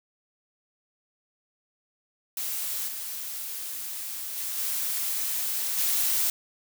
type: noise with level steps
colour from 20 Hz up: blue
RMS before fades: -31 / -35 / -32 / -29 / -25 dBFS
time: 2.37-6.3 s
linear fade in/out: 2 ms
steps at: 2.87 / 4.36 / 4.57 / 5.77 s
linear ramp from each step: 20 ms
effects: none